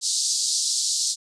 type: band-pass noise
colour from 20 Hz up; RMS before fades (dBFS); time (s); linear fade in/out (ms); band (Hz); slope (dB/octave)
pink; -24; 0.01-1.16; 50; 4100 to 8800; 48
effects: none